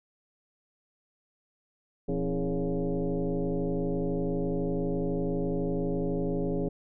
sine tone with frequency modulation, 120 Hz, B2, 49 cents flat, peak -26 dBFS, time 2.08-6.69 s, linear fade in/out 10 ms, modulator 146 Hz, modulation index 2.8, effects none

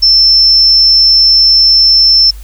sine tone, 5330 Hz, E8, 18 cents sharp, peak -3 dBFS, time 0.02-2.31 s, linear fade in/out 10 ms, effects added 50 Hz sine -25 dBFS peak until 2.43 s + white hiss -41 dBFS RMS until 2.43 s

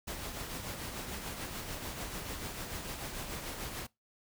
pink noise with tremolo, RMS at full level -39 dBFS, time 0.07-3.87 s, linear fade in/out 10 ms, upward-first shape triangle, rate 6.8 Hz, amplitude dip 45%, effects noise-tail reverb RT60 0.2 s tail -22 dB re dry

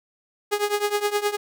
sawtooth tone with tremolo, 413.3 Hz, G#4, 8 cents flat, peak -14 dBFS, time 0.51-1.37 s, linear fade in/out 20 ms, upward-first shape triangle, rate 9.6 Hz, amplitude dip 90%, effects none

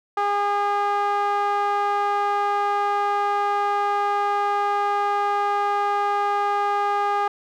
sawtooth tone with band-pass filter, 407.4 Hz, G#4, 33 cents flat, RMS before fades -22 dBFS, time 0.17-7.28 s, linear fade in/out 5 ms, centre 1000 Hz, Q 4.3, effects none

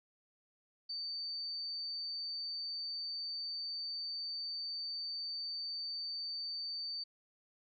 sine tone, 4582 Hz, D8, 44 cents flat, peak -38 dBFS, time 0.89-7.04 s, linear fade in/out 10 ms, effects none

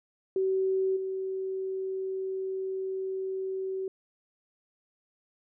sine tone with level steps, 380.7 Hz, F#4, 49 cents sharp, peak -24 / -30 dBFS, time 0.36-3.88 s, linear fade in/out 2 ms, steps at 0.96 s, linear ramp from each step 10 ms, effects none

